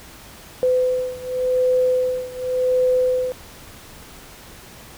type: beating tone pair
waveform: sine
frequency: 506 / 506.89 Hz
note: B4 / B4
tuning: +42 / +45 cents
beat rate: 0.89 Hz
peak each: -19 / -21 dBFS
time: 0.63-3.32 s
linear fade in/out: 0 ms
effects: pink hiss -42 dBFS RMS until 4.97 s